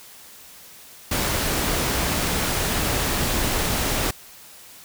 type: noise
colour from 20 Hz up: pink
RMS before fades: -23 dBFS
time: 1.11-4.11 s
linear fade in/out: 5 ms
effects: white hiss -45 dBFS RMS until 4.84 s